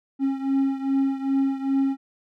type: beating tone pair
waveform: triangle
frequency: 270.8 / 273.3 Hz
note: C#4 / C#4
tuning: -40 / -24 cents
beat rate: 2.5 Hz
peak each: -20 / -24 dBFS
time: 0.19-1.97 s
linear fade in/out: 50 ms
effects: none